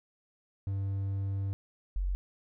triangle / sine tone pair in turn, 98 / 46.25 Hz, G2 / F#1, 0 / 0 cents, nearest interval octave + minor second, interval 1300 cents, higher first, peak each -28 dBFS, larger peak neither, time 0.67-1.53 / 1.96-2.15 s, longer first, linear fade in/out 0 ms, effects none

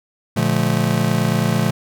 square chord, Bb major seventh, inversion none, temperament just, 116.54 / 145.68 / 174.81 / 218.5 Hz, Bb2 / D3 / F3 / A3, 0 / -14 / +2 / -12 cents, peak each -22 dBFS, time 0.36-1.71 s, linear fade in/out 10 ms, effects none

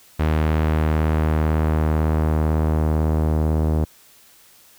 sawtooth tone with low-pass filter sweep, 78 Hz, D#2, 5 cents sharp, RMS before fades -19 dBFS, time 0.19-3.85 s, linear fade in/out 10 ms, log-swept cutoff 2600 to 670 Hz, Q 0.78, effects white hiss -51 dBFS RMS until 4.78 s

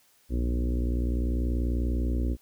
harmonic tone with a mistuned harmonic, 60.2 Hz, B1, 44 cents flat, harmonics 1 / 2 / 3 / 4 / 5 / 6 / 7 / 8 / 9, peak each -25 / -38 / -43 / -34 / -36 / -40 / -46 / -48 / -48 dBFS, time 0.29-2.37 s, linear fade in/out 50 ms, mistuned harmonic 1, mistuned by +41 cents, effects white hiss -63 dBFS RMS until 2.41 s

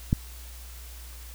click, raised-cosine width 5 ms, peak -8 dBFS, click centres 0.129 s, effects added 60 Hz sine -41 dBFS peak until 1.34 s + white hiss -48 dBFS RMS until 1.34 s

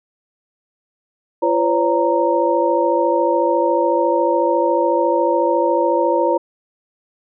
sine tone cluster, 342.1 / 512 / 566 / 929 Hz, F4 / C5 / C#5 / A#5, -36 / -38 / +36 / -6 cents, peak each -19 dBFS, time 1.42-6.38 s, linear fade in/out 10 ms, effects none

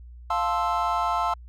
triangle chord, F major seventh, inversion none, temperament equal, 698.5 / 880 / 1046.5 / 1318.5 Hz, F5 / A5 / C6 / E6, 0 / 0 / 0 / 0 cents, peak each -26 dBFS, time 0.3-1.34 s, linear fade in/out 5 ms, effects added 60 Hz sine -41 dBFS peak until 1.48 s

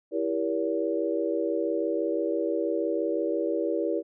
sine chord, E diminished seventh, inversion none, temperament just, 329.6 / 395.6 / 474.7 / 569.6 Hz, E4 / G4 / Bb4 / Db5, 0 / +16 / +31 / +47 cents, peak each -29 / -31 / -30 / -31 dBFS, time 0.11-4.03 s, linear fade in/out 50 ms, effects none

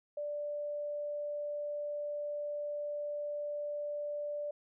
sine tone, 587.3 Hz, D5, in tune, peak -35 dBFS, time 0.17-4.51 s, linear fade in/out 5 ms, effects none

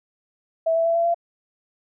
sine tone with pitch steps, 654 / 661.2 / 668.5 / 675.9 / 683.3 Hz, E5 / E5 / E5 / E5 / F5, -14 / +5 / +24 / +43 / -38 cents, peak -17 dBFS, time 0.66-1.145 s, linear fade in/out 10 ms, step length 97 ms, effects none

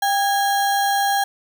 sine tone with sample-and-hold, 796 Hz, G5, 26 cents sharp, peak -16 dBFS, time 0.02-1.24 s, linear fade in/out 5 ms, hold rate 2450 Hz, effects none

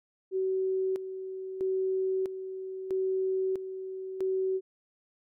sine tone with tremolo, 378.5 Hz, F#4, 39 cents sharp, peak -26 dBFS, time 0.31-4.61 s, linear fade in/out 50 ms, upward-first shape square, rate 0.77 Hz, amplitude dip 65%, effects none

